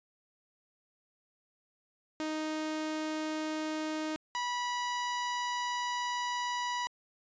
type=tone pair in turn; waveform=sawtooth; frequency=311 / 977.2 Hz; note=D#4 / B5; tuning=-1 / -19 cents; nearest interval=octave + minor sixth; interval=1982 cents; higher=second; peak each=-29 / -28 dBFS; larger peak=second; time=2.2-4.16 / 4.35-6.87 s; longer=second; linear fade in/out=0 ms; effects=resampled to 16000 Hz